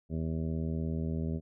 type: harmonic tone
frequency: 80.3 Hz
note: E2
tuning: 45 cents flat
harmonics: 1 / 2 / 3 / 4 / 5 / 6 / 7 / 8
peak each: -35 / -34 / -37 / -47 / -43 / -52 / -49 / -52 dBFS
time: 0.09-1.41 s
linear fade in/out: 50 ms
effects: none